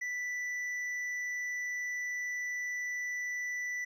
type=tone with hard clipping; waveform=triangle; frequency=1975.5 Hz; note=B6; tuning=in tune; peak=-35 dBFS; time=0.01-3.85 s; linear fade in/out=10 ms; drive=8 dB; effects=none